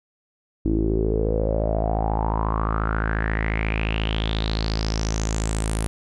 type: tone with low-pass filter sweep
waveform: sawtooth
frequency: 54.2 Hz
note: A1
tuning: 25 cents flat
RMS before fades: -23 dBFS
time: 0.65-5.87 s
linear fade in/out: 0 ms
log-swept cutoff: 310 to 10000 Hz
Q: 7.2
effects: none